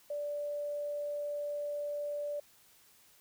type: tone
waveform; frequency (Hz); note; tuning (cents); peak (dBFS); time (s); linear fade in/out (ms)
sine; 584; D5; -10; -34; 0.1-2.4; 5
effects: white hiss -63 dBFS RMS until 3.2 s